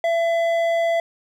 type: tone with hard clipping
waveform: sine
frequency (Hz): 671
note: E5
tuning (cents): +31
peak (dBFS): -19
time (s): 0.04-1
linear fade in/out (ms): 2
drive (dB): 8
effects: none